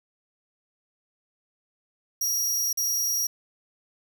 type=tone with dropouts; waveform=sawtooth; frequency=5690 Hz; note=F8; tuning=31 cents sharp; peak=-21 dBFS; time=2.21-3.27 s; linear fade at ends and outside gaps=5 ms; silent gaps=2.729-2.773 s; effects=none